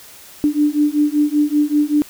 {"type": "beating tone pair", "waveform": "sine", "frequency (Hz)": [293.7, 298.9], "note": ["D4", "D4"], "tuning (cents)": [0, 31], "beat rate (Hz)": 5.2, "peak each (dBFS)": -16, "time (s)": [0.44, 2.02], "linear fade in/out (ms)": 0, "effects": ["white hiss -41 dBFS RMS until 2.09 s"]}